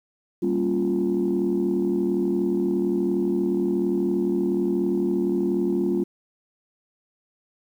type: chord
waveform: sine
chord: G half-diminished seventh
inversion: none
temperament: equal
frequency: 196 / 233.1 / 277.2 / 349.2 Hz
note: G3 / Bb3 / Db4 / F4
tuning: 0 / 0 / 0 / 0 cents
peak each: -25 / -28 / -27 / -22 dBFS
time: 0.42-6.04 s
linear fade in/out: 10 ms
effects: tanh soft clip ceiling -14 dBFS + 9-bit